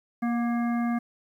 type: harmonic tone with a mistuned harmonic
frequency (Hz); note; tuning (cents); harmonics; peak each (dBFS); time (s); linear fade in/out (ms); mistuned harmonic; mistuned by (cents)
235.7; A#3; +19; 1 / 3 / 5 / 7 / 9; -24 / -34 / -38 / -41 / -43; 0.22-0.99; 10; 3; +24
effects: 10-bit